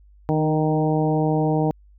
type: harmonic tone with a mistuned harmonic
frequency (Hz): 155.5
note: D#3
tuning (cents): -1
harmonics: 1 / 2 / 3 / 4 / 5 / 6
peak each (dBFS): -21 / -23 / -25 / -28 / -27 / -33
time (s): 0.29-1.71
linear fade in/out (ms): 0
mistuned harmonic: 2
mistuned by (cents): -17
effects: added 50 Hz sine -48 dBFS peak until 1.98 s